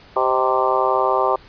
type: harmonic tone with a mistuned harmonic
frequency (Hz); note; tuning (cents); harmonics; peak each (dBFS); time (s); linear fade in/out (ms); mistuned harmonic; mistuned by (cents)
130.3; C3; -7; 3 / 4 / 5 / 6 / 7 / 8 / 9; -23 / -23 / -23 / -23 / -23 / -23 / -23; 0.16-1.36; 5; 5; -58
effects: pink hiss -46 dBFS RMS until 1.48 s + resampled to 11025 Hz